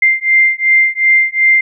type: beating tone pair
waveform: sine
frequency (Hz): 2093 / 2095.7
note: C7 / C7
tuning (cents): 0 / +2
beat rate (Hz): 2.7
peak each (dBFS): -11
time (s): 0.02-1.61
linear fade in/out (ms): 5
effects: none